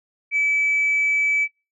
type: tone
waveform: sine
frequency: 2300 Hz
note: D7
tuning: 37 cents flat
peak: -16 dBFS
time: 0.31-1.48 s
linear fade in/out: 50 ms
effects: noise-tail reverb RT60 0.3 s tail -26 dB re dry + tanh soft clip ceiling -13 dBFS